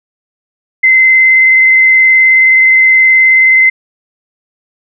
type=tone with vibrato; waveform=sine; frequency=2062 Hz; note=C7; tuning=26 cents flat; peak=-3 dBFS; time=0.83-3.7 s; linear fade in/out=10 ms; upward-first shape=sine; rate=19 Hz; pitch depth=12 cents each way; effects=none